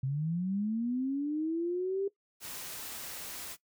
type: linear sweep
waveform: sine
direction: up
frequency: 128.7 to 400 Hz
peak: -29 dBFS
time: 0.03-2.08 s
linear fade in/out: 5 ms
type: noise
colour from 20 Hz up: white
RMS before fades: -42 dBFS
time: 2.4-3.57 s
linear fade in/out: 50 ms
effects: noise-tail reverb RT60 0.1 s tail -18 dB re dry